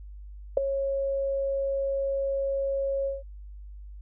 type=tone with ADSR envelope; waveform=sine; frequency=548 Hz; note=C#5; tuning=20 cents flat; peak=-13 dBFS; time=0.57-3.23 s; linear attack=4 ms; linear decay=6 ms; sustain=-12 dB; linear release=170 ms; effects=added 50 Hz sine -40 dBFS peak until 4.01 s